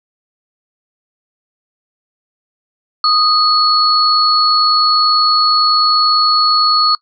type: tone pair together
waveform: sine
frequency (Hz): 1244.5 / 4379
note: D#6 / C#8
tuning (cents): 0 / -22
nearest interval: octave + minor seventh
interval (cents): 2178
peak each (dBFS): -12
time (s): 3.04-6.95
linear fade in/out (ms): 2
effects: noise-tail reverb RT60 0.1 s tail -23 dB re dry